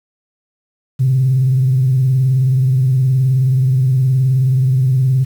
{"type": "tone with vibrato", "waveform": "sine", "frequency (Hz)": 130.4, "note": "C3", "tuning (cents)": -5, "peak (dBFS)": -9, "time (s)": [0.99, 5.25], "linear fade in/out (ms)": 20, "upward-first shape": "sine", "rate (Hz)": 19, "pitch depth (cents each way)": 75, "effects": ["tanh soft clip ceiling -5 dBFS", "7-bit"]}